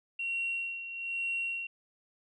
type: tone with tremolo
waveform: sine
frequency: 2741 Hz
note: F7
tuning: 33 cents flat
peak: -29 dBFS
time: 0.19-1.67 s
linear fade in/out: 5 ms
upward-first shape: sine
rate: 1.1 Hz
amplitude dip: 65%
effects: tanh soft clip ceiling -25 dBFS